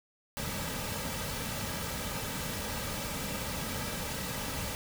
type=noise with comb filter; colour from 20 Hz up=pink; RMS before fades=-36 dBFS; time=0.37-4.75 s; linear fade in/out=0 ms; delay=2.8 ms; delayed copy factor=-0.55; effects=none